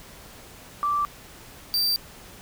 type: tone pair in turn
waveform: sine / 45% pulse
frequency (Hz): 1169 / 4676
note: D6 / D8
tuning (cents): -8 / -8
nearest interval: 2 octaves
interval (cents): 2400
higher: second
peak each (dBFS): -21 / -20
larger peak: second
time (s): 0.83-1.05 / 1.74-1.96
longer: neither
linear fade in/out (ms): 0
effects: pink hiss -46 dBFS RMS until 2.41 s